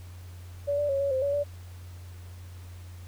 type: tone with pitch steps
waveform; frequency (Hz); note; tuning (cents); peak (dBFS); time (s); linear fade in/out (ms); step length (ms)
sine; 572 / 584 / 550 / 559 / 523 / 565 / 578; D5 / D5 / C#5 / C#5 / C5 / C#5 / D5; -46 / -10 / -14 / +14 / -1 / +33 / -28; -24; 0.67-1.44; 20; 110
effects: added 89 Hz sine -41 dBFS peak until 3.07 s + pink hiss -55 dBFS RMS until 3.07 s